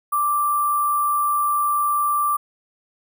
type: tone with sample-and-hold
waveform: sine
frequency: 1174.7 Hz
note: D6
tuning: in tune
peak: -17 dBFS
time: 0.12-2.37 s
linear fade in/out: 10 ms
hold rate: 11025 Hz
effects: none